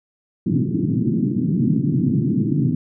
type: band-pass noise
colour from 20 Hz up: pink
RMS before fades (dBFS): -19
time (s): 0.46-2.75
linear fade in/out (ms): 2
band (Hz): 120 to 320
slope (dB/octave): 48
effects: none